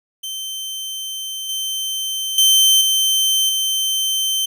sawtooth tone with level steps, 3100 Hz, G7, 20 cents flat, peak -22 / -18 / -7 / -11 / -14 dBFS, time 0.23-4.46 s, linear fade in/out 10 ms, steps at 1.49 / 2.38 / 2.81 / 3.49 s, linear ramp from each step 2 ms, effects none

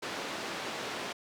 pink band-pass noise, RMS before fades -38 dBFS, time 0.02-1.13 s, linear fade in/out 10 ms, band 300 to 4800 Hz, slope 12 dB/octave, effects none

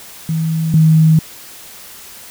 sine tone pair in turn, 161.1 / 158.52 Hz, E3 / D#3, -39 / +33 cents, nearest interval unison, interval 28 cents, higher first, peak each -14 / -6 dBFS, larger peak second, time 0.29-0.74 / 0.74-1.19 s, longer neither, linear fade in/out 2 ms, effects white hiss -36 dBFS RMS until 2.3 s

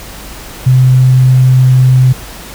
sine tone, 128.6 Hz, C3, 30 cents flat, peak -3 dBFS, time 0.66-2.13 s, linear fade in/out 10 ms, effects added 50 Hz sine -33 dBFS peak until 2.54 s + pink hiss -29 dBFS RMS until 2.54 s

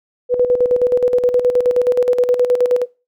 sine tone with tremolo, 493.9 Hz, B4, in tune, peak -9 dBFS, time 0.29-2.86 s, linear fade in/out 50 ms, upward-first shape square, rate 9.5 Hz, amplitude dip 60%, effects noise-tail reverb RT60 0.3 s tail -23 dB re dry

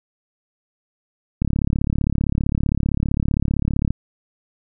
click train, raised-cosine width 5 ms, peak -7 dBFS, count 89, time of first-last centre 1.42-3.906 s, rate 35.4 Hz, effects none

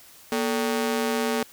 sawtooth ring-modulated tone, 339.7 Hz, F4, 48 cents flat, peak -16 dBFS, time 0.32-1.43 s, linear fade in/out 2 ms, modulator 102 Hz, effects white hiss -50 dBFS RMS until 1.52 s

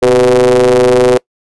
square ring-modulated tone, 60.8 Hz, B1, 26 cents flat, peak -3 dBFS, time 0.02-1.18 s, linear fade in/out 10 ms, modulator 438 Hz, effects noise-tail reverb RT60 0.1 s tail -24 dB re dry + resampled to 24000 Hz

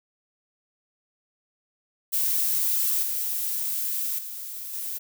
violet noise with level steps, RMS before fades -24 / -28 / -36 / -32 dBFS, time 2.12-4.99 s, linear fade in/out 20 ms, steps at 3.02 / 4.18 / 4.73 s, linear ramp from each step 10 ms, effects none

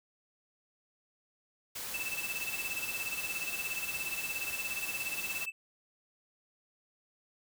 white noise, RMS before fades -40 dBFS, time 1.75-5.46 s, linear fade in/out 10 ms
triangle tone with tremolo, 2637 Hz, E7, in tune, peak -31 dBFS, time 1.94-5.52 s, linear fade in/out 2 ms, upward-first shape sine, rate 17 Hz, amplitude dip 90%
effects none

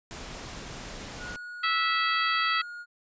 pink noise, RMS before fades -40 dBFS, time 0.11-1.36 s, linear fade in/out 0 ms
triangle tone with pitch glide, 1451 to 1431 Hz, F#6 to F6, -34 to +42 cents, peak -36 dBFS, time 1.18-2.86 s, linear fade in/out 50 ms, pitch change -24 cents, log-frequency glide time 1.52-2.1 s
harmonic tone, 654 Hz, E5, 14 cents flat, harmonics 2 / 3 / 4 / 5 / 6 / 7, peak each -27 / -29 / -33 / -33 / -38 / -35 dBFS, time 1.63-2.62 s, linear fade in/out 10 ms
effects resampled to 16000 Hz

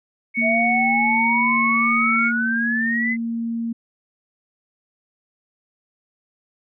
sine tone with vibrato, 2217 Hz, C#7, in tune, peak -18 dBFS, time 0.34-2.32 s, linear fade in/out 50 ms, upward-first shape sine, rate 1.3 Hz, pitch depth 13 cents each way
sine tone, 230.7 Hz, A#3, 18 cents flat, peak -22 dBFS, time 0.37-3.73 s, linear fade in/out 10 ms
sine exponential sweep, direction up, 641 to 2067 Hz, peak -20 dBFS, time 0.41-3.17 s, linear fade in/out 50 ms
effects none

